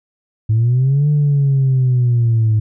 sine linear two-way sweep, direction up then down, 107 to 149.4 to 107 Hz, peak -9 dBFS, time 0.49-2.6 s, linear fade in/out 10 ms, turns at 1.09 s, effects tanh soft clip ceiling -8 dBFS

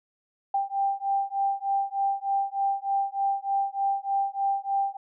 sine beating tone pair, 788 / 791.3 Hz, G5 / G5, +9 / +16 cents, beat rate 3.3 Hz, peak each -27 dBFS, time 0.54-4.97 s, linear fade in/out 5 ms, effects none

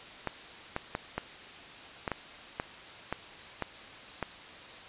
clicks, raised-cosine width 0.5 ms, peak -16 dBFS, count 10, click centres 0.273 / 0.764 / 0.951 / 1.18 / 2.078 / 2.117 / 2.599 / 3.126 / 3.623 / 4.227 s, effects white hiss -47 dBFS RMS until 4.88 s + resampled to 8000 Hz

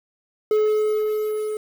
triangle tone with level ramp, 427.8 Hz, A4, 49 cents flat, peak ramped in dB -13 to -22 dBFS, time 0.51-1.57 s, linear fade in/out 2 ms, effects 7-bit

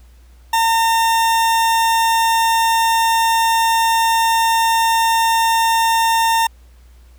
40% pulse tone, 910 Hz, A#5, 42 cents flat, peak -12 dBFS, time 0.53-6.47 s, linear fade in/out 5 ms, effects added 60 Hz sine -42 dBFS peak until 7.18 s + pink hiss -56 dBFS RMS until 7.18 s

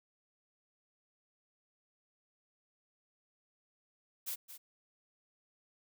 blue noise with echo, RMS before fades -39 dBFS, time 4.26-4.36 s, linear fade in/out 20 ms, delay 220 ms, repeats 1, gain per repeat -11 dB, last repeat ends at 4.58 s, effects none

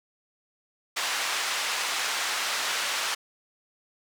pink band-pass noise, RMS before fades -29 dBFS, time 0.96-3.15 s, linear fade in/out 10 ms, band 1100 to 7100 Hz, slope 12 dB/octave, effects none

